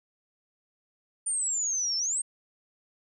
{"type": "exponential two-way sweep", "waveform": "sine", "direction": "down then up", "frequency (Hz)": [9100, 5290, 8700], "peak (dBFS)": -26, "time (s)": [1.26, 2.22], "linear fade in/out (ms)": 10, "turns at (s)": 1.97, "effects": []}